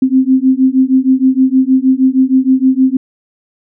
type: beating tone pair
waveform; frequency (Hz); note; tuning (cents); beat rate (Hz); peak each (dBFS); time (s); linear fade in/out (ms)
sine; 258.4 / 264.8; C4 / C4; -21 / +21; 6.4; -10; 0.02-2.97; 5
effects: none